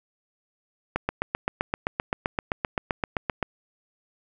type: click train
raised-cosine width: 0.5 ms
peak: -9 dBFS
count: 20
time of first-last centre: 0.96-3.428 s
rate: 7.7 Hz
effects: none